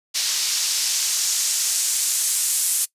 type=noise with band-pass filter sweep; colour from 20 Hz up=white; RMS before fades=-22 dBFS; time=0.14-2.86 s; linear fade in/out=20 ms; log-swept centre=4800 to 8900 Hz; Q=1.4; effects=noise-tail reverb RT60 0.1 s tail -21 dB re dry + resampled to 32000 Hz